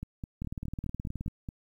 two click trains, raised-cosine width 5 ms, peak -23 / -24 dBFS, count 17 / 8, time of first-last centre 0.42-1.262 / 0.03-1.488 s, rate 19 / 4.8 Hz, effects 10-bit

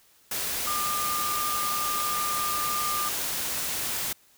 sine tone in noise, 1203 Hz, D6, 41 cents sharp, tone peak -28 dBFS, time 0.67-3.09 s, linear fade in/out 5 ms, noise white, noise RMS -30 dBFS, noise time 0.31-4.13 s, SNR -1 dB, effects white hiss -60 dBFS RMS until 4.37 s

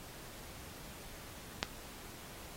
click, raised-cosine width 0.2 ms, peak -12 dBFS, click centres 1.629 s, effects pink hiss -51 dBFS RMS until 2.56 s + AAC 48 kbps

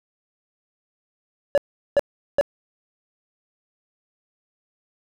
triangle tone bursts, 570 Hz, C#5, 48 cents sharp, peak -11 dBFS, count 3, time 1.55-2.411 s, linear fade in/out 0 ms, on 27 ms, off 390 ms, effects none

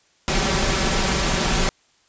pink noise with comb filter, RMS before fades -20 dBFS, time 0.28-1.69 s, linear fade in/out 0 ms, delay 5.2 ms, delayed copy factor +0.55, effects white hiss -60 dBFS RMS until 2.08 s + resampled to 16000 Hz

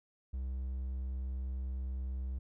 triangle tone, 64.7 Hz, C2, 19 cents flat, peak -33 dBFS, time 0.33-2.39 s, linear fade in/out 10 ms, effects none

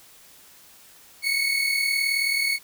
30% pulse tone pair together, 2178 / 2217 Hz, C#7 / C#7, -31 / 0 cents, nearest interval unison, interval 31 cents, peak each -24 / -20 dBFS, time 1.22-2.59 s, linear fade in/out 50 ms, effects white hiss -51 dBFS RMS until 2.63 s

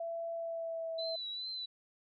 sine tone with pitch glide, 669 to 653 Hz, E5 to E5, +25 to -17 cents, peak -36 dBFS, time 0-1.16 s, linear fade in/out 5 ms, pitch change -42 cents, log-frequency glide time 0.33-0.98 s
sine tone with vibrato, 3989 Hz, B7, 17 cents sharp, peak -38 dBFS, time 0.98-1.66 s, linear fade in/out 10 ms, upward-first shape triangle, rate 2.4 Hz, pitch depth 58 cents each way
effects none

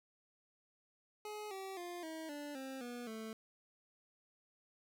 25% pulse tone with pitch steps, 422 / 384.7 / 350.8 / 319.8 / 291.6 / 265.8 / 242.4 / 221 Hz, G#4 / G4 / F4 / D#4 / D4 / C4 / B3 / A3, +28 / -33 / +8 / +48 / -12 / +27 / -32 / +8 cents, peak -40 dBFS, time 1.25-3.33 s, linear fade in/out 2 ms, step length 260 ms, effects none

